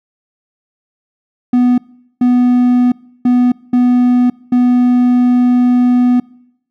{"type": "tone bursts at uneven times", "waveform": "triangle", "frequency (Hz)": 246.9, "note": "B3", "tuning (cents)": 0, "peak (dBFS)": -5, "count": 5, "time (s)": [[1.53, 1.78], [2.21, 2.92], [3.25, 3.52], [3.73, 4.3], [4.52, 6.2]], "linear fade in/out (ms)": 5, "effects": ["noise-tail reverb RT60 0.8 s tail -24 dB re dry"]}